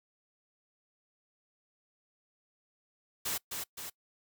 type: noise with echo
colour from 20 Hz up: white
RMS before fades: -34 dBFS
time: 3.25-3.38 s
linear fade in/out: 10 ms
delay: 260 ms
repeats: 2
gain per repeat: -4 dB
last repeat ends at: 3.9 s
effects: noise-tail reverb RT60 0.1 s tail -23 dB re dry